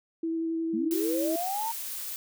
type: tone with vibrato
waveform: sine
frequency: 327.5 Hz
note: E4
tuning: 11 cents flat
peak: -27 dBFS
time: 0.23-1.36 s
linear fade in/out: 5 ms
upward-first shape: square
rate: 11 Hz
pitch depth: 8 cents each way
type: linear sweep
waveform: sine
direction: up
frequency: 202.8 to 932.3 Hz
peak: -29 dBFS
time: 0.73-1.72 s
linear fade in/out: 10 ms
type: noise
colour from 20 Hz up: blue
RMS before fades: -36 dBFS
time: 0.91-2.16 s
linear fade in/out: 0 ms
effects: none